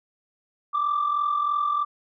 sine tone pair together, 1170 / 1213.1 Hz, D6 / D#6, -7 / -44 cents, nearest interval minor second, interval 63 cents, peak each -21 / -27 dBFS, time 0.73-1.85 s, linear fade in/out 20 ms, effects tanh soft clip ceiling -17 dBFS

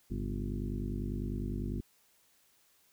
harmonic tone with a mistuned harmonic, 50 Hz, G1, 35 cents sharp, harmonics 1 / 2 / 3 / 4 / 5 / 6 / 7 / 8, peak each -37 / -40 / -43 / -41 / -41 / -50 / -45 / -53 dBFS, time 0.1-1.81 s, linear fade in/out 10 ms, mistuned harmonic 3, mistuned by -140 cents, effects white hiss -68 dBFS RMS until 2.92 s

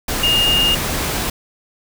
sine tone in noise, 2834 Hz, F7, 25 cents sharp, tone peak -13 dBFS, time 0.23-0.75 s, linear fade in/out 5 ms, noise pink, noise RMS -21 dBFS, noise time 0.08-1.3 s, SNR +5 dB, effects none

